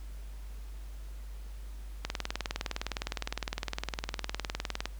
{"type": "click train", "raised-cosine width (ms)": 0.2, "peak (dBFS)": -15, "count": 56, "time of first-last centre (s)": [2.05, 4.856], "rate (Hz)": 19.6, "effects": ["added 50 Hz sine -40 dBFS peak until 4.99 s", "pink hiss -58 dBFS RMS until 4.99 s"]}